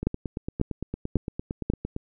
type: two click trains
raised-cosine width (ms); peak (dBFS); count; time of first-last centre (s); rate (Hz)
3; -17 / -9; 18 / 4; 0.03-1.964 / 0.07-1.7; 8.79 / 1.84
effects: none